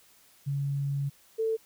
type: tone pair in turn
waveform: sine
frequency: 140.3 / 445.4 Hz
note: C#3 / A4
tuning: +21 / +21 cents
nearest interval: octave + minor sixth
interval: 2000 cents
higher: second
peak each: -27 / -25 dBFS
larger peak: second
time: 0.46-1.1 / 1.38-1.57 s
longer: first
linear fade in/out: 20 ms
effects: white hiss -60 dBFS RMS until 1.65 s